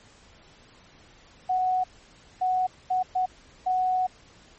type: tone bursts at uneven times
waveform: sine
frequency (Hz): 740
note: F#5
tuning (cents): 0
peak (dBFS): -21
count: 5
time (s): 1.49-1.84 / 2.41-2.67 / 2.9-3.03 / 3.15-3.26 / 3.66-4.07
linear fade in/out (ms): 10
effects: pink hiss -54 dBFS RMS until 4.58 s + MP3 32 kbps